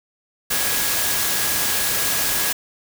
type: tone in noise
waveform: sine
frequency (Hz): 1661.2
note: G#6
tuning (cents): 0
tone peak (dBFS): -32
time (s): 0.5-2.53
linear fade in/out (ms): 10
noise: white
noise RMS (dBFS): -21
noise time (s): 0.5-2.53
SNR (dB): -14
effects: none